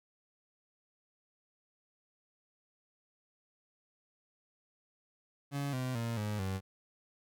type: tone with pitch steps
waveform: 30% pulse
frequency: 141.4 / 128.18 / 116.19 / 105.32 / 95.47 Hz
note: C#3 / C3 / A#2 / G#2 / G2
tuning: +35 / -35 / -5 / +25 / -45 cents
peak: -31 dBFS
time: 5.51-6.61 s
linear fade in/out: 50 ms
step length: 220 ms
effects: none